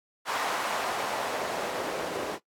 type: noise with band-pass filter sweep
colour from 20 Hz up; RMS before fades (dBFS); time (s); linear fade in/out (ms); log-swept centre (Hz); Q
white; -32; 0.25-2.39; 50; 980 to 430; 1.4
effects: noise-tail reverb RT60 0.1 s tail -17 dB re dry + AAC 64 kbps